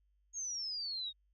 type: exponential sweep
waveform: sine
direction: down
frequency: 6645 to 3700 Hz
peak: -37 dBFS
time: 0.33-1.13 s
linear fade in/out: 50 ms
effects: added 50 Hz sine -70 dBFS peak until 1.33 s